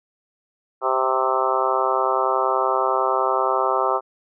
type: harmonic tone with a mistuned harmonic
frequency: 130.81 Hz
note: C3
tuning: in tune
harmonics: 3 / 4 / 5 / 6 / 7 / 8 / 9 / 10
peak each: -26 / -26 / -26 / -26 / -26 / -26 / -26 / -26 dBFS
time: 0.81-4.01 s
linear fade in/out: 50 ms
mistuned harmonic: 8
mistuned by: +16 cents
effects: none